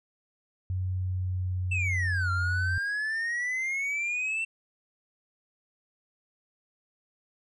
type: tone with pitch glide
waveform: sine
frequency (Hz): 92.5 to 90.34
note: F#2 to F#2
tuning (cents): 0 to -41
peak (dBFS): -27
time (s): 0.7-2.78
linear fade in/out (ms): 0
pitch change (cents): -41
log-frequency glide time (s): 0.91-2.45
type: exponential two-way sweep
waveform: triangle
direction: down then up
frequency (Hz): 2700 to 1370 to 2700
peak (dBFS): -26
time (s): 1.71-4.45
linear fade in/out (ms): 10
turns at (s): 2.31
effects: resampled to 24000 Hz